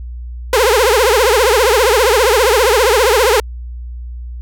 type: tone with vibrato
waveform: sawtooth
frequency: 464.9 Hz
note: A#4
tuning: 5 cents flat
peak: -5 dBFS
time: 0.53-3.4 s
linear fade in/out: 2 ms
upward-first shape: triangle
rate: 15 Hz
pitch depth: 280 cents each way
effects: added 60 Hz sine -24 dBFS peak until 4.41 s